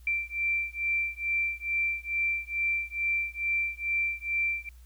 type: beating tone pair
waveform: sine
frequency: 2349 / 2351.3 Hz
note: D7 / D7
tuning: 0 / +1 cents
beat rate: 2.3 Hz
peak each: -30 dBFS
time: 0.07-4.69 s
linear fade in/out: 2 ms
effects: added 60 Hz sine -48 dBFS peak until 4.85 s + white hiss -64 dBFS RMS until 4.85 s